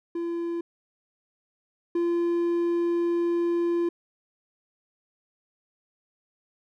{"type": "tone pair in turn", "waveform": "triangle", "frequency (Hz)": [340, 343.2], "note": ["F4", "F4"], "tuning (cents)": [-46, -30], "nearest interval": "unison", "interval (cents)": 16, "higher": "second", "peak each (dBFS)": [-25, -20], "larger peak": "second", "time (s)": [[0.15, 0.61], [1.95, 3.89]], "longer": "second", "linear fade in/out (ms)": 5, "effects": []}